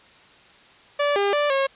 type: tone with pitch steps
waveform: sawtooth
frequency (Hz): 579 / 402 / 586 / 544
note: D5 / G4 / D5 / C#5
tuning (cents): -25 / +44 / -4 / -33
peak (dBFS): -15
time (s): 0.99-1.67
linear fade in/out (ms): 10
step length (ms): 170
effects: white hiss -51 dBFS RMS until 1.75 s + resampled to 8000 Hz